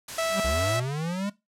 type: noise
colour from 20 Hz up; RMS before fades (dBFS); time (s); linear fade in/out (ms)
white; -36; 0.08-0.77; 5
type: tone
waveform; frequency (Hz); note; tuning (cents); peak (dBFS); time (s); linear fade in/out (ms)
sawtooth; 656; E5; -9; -20; 0.18-0.8; 5
type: tone with exponential growth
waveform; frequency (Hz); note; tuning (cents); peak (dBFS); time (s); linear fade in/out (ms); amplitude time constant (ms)
45% pulse; 196; G3; 0; -23; 0.26-0.4; 2; 30
type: linear sweep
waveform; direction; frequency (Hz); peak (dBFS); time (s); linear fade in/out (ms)
square; up; 60.6 to 207.7; -28; 0.44-1.3; 10
effects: noise-tail reverb RT60 0.2 s tail -18 dB re dry + low-pass 10000 Hz 12 dB/octave

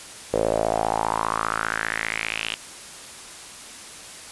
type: tone with band-pass filter sweep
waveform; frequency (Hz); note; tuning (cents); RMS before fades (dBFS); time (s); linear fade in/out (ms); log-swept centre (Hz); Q
sawtooth; 55; A1; 0; -25; 0.33-2.55; 5; 500 to 3000; 4.7
effects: white hiss -40 dBFS RMS until 4.31 s + resampled to 24000 Hz

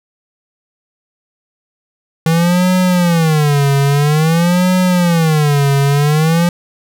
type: tone with vibrato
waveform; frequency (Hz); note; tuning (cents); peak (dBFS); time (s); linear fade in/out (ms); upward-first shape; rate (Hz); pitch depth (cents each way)
square; 160; D#3; +49; -10; 2.26-6.49; 2; sine; 0.5; 240
effects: none

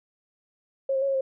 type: tone with pitch steps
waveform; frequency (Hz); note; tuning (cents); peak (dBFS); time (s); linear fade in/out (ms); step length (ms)
sine; 541 / 532 / 552 / 543 / 531; C#5 / C5 / C#5 / C#5 / C5; -42 / +29 / -7 / -36 / +25; -22; 0.89-1.21; 5; 64
effects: none

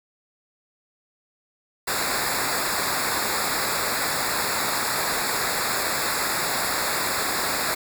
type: noise with comb filter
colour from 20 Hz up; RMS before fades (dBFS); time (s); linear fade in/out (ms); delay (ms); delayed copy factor
pink; -25; 1.87-7.75; 10; 0.33; -0.95
effects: none

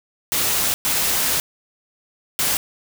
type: noise bursts at uneven times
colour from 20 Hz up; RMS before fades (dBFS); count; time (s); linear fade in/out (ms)
white; -20; 3; 0.32-0.74 / 0.85-1.4 / 2.39-2.57; 0
effects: none

